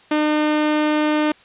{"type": "tone", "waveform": "sawtooth", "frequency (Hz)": 303.1, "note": "D#4", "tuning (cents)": -45, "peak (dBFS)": -12, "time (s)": [0.11, 1.32], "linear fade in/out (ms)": 5, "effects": ["white hiss -50 dBFS RMS until 1.44 s", "resampled to 8000 Hz"]}